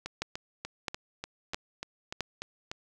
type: two click trains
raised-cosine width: 0.2 ms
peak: -14 / -19 dBFS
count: 4 / 10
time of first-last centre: 0.22-2.207 / 0.06-2.715 s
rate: 1.51 / 3.39 Hz
effects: none